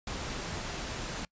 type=noise; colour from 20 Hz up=pink; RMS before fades=-37 dBFS; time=0.07-1.25 s; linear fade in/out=2 ms; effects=noise-tail reverb RT60 0.1 s tail -25 dB re dry + resampled to 16000 Hz